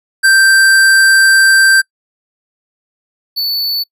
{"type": "tone pair in turn", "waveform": "square", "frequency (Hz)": [1568, 4472], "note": ["G6", "C#8"], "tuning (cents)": [0, 14], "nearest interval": "octave + tritone", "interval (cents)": 1814, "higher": "second", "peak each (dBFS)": [-6, -14], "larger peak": "first", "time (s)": [[0.23, 1.82], [3.36, 3.84]], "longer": "first", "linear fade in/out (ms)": 20, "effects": ["noise-tail reverb RT60 0.1 s tail -25 dB re dry", "resampled to 32000 Hz"]}